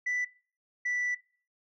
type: tone pair in turn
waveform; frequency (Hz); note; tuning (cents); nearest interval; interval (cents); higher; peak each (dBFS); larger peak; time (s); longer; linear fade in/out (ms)
sine; 1980 / 1969.7; B6 / B6; +4 / -5; unison; 9; first; -26; neither; 0.06-0.25 / 0.85-1.15; second; 10
effects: noise-tail reverb RT60 0.4 s tail -18 dB re dry + tanh soft clip ceiling -26 dBFS